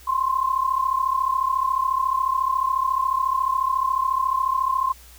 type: tone pair together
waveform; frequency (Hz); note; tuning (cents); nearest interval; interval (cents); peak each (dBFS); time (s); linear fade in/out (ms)
sine; 1036.9 / 1071; C6 / C6; -16 / +40; minor second; 56; -22; 0.07-4.93; 10
effects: added 60 Hz sine -47 dBFS peak until 5.18 s + white hiss -49 dBFS RMS until 5.18 s